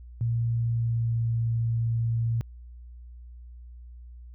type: tone with pitch glide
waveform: sine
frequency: 116.54 to 115.33 Hz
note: A#2 to A#2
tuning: 0 to -18 cents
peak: -23 dBFS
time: 0.21-2.41 s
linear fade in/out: 0 ms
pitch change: -18 cents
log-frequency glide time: 0.64-1.26 s
effects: added 60 Hz sine -42 dBFS peak until 4.34 s